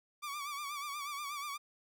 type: tone with vibrato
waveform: sawtooth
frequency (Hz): 1157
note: D6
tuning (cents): -26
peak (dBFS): -35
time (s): 0.22-1.58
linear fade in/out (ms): 20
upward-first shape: sine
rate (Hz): 8.3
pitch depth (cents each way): 69
effects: none